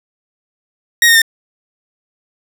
sawtooth tone with pitch steps, 1879 / 1843.5 / 1808.7 Hz, A#6 / A#6 / A6, +13 / -20 / +47 cents, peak -3 dBFS, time 1.02-1.218 s, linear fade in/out 2 ms, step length 66 ms, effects none

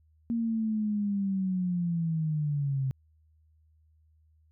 sine linear sweep, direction down, 233.9 to 130.81 Hz, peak -26 dBFS, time 0.3-2.91 s, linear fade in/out 0 ms, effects added 78 Hz sine -61 dBFS peak until 4.51 s

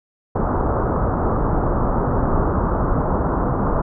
pink low-pass noise, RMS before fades -19 dBFS, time 0.35-3.82 s, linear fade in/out 10 ms, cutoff 1300 Hz, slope 48 dB/octave, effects none

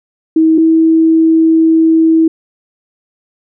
sine tone pair in turn, 320 / 323.5 Hz, D#4 / E4, +49 / -32 cents, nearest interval unison, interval 19 cents, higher second, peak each -5 dBFS, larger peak neither, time 0.36-0.58 / 0.58-2.28 s, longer second, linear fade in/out 5 ms, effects none

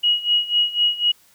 sine tone with tremolo, 2900 Hz, F#7, 35 cents flat, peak -13 dBFS, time 0.03-1.12 s, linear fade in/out 10 ms, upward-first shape sine, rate 4 Hz, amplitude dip 85%, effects white hiss -55 dBFS RMS until 1.34 s

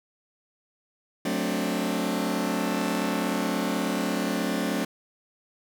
sawtooth chord, D dominant seventh, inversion first, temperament just, 183.54 / 220.2 / 264.3 / 293.7 Hz, F#3 / A3 / C4 / D4, -14 / +2 / +18 / 0 cents, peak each -27 / -26 / -27 / -27 dBFS, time 1.25-4.85 s, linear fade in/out 5 ms, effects none

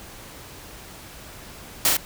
white noise with echo, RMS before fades -18 dBFS, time 1.85-1.89 s, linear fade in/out 0 ms, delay 39 ms, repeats 2, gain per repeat -2 dB, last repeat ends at 1.968 s, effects pink hiss -42 dBFS RMS until 2.05 s

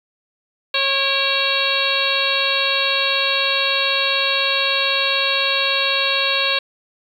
harmonic tone with a mistuned harmonic, 547 Hz, C#5, 23 cents flat, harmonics 1 / 2 / 3 / 4 / 5 / 6 / 7 / 8, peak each -26 / -26 / -26 / -26 / -22 / -26 / -22 / -25 dBFS, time 0.74-6.59 s, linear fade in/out 5 ms, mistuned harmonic 4, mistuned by +100 cents, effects 8-bit

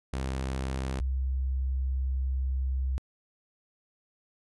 sawtooth / sine tone pair in turn, 65.9 / 65.52 Hz, C2 / C2, +13 / +3 cents, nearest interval unison, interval 10 cents, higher first, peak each -26 dBFS, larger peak neither, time 0.13-1 / 1-2.98 s, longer second, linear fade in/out 0 ms, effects resampled to 24000 Hz

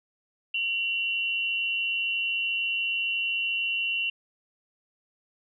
sine tone pair together, 2747 / 2958 Hz, F7 / F#7, -29 / -1 cents, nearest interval minor second, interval 128 cents, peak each -26 / -32 dBFS, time 0.54-4.1 s, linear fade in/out 5 ms, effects none

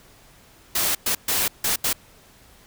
white noise bursts at uneven times, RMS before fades -22 dBFS, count 5, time 0.75-0.95 / 1.06-1.15 / 1.28-1.48 / 1.64-1.76 / 1.84-1.93 s, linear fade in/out 5 ms, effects pink hiss -52 dBFS RMS until 2.66 s

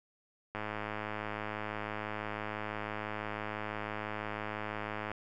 click train, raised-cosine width 0.5 ms, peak -22 dBFS, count 485, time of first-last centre 0.55-5.116 s, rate 106 Hz, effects none

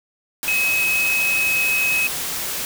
sine tone in noise, 2556 Hz, D#7, 46 cents sharp, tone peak -17 dBFS, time 0.48-2.07 s, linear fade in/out 0 ms, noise white, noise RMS -26 dBFS, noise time 0.43-2.65 s, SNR +6 dB, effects none

